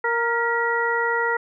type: harmonic tone with a mistuned harmonic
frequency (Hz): 466.2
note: A#4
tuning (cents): 0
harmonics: 1 / 2 / 3 / 4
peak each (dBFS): -25 / -25 / -25 / -25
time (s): 0.04-1.37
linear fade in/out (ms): 5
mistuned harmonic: 4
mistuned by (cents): +50
effects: none